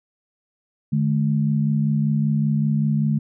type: tone pair together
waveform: sine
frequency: 149 / 214.2 Hz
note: D3 / A3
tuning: +25 / -46 cents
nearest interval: tritone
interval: 629 cents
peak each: -19 / -21 dBFS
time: 0.92-3.19 s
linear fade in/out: 10 ms
effects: none